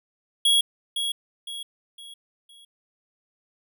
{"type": "tone with echo", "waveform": "square", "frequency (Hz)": 3322, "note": "G#7", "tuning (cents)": 0, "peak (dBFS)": -17, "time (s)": [0.45, 0.61], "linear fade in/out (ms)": 5, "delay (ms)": 510, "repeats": 4, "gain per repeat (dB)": -8, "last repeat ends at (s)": 2.65, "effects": []}